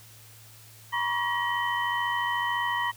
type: tone cluster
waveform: sine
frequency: 960 / 1054 / 1136 / 1903 / 3053 Hz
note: B5 / C6 / C#6 / A#6 / G7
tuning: -49 / +12 / +42 / +35 / -46 cents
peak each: -29 / -35 / -35 / -29 / -37 dBFS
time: 0.92-2.92 s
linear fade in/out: 20 ms
effects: added 110 Hz sine -52 dBFS peak until 2.96 s + white hiss -52 dBFS RMS until 2.96 s